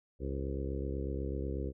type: harmonic tone with a mistuned harmonic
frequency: 68.1 Hz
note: C#2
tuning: 30 cents flat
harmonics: 1 / 2 / 3 / 4 / 5 / 6 / 7 / 8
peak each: -36 / -42 / -46 / -44 / -43 / -43 / -46 / -49 dBFS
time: 0.19-1.73 s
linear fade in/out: 50 ms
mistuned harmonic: 8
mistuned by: -58 cents
effects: none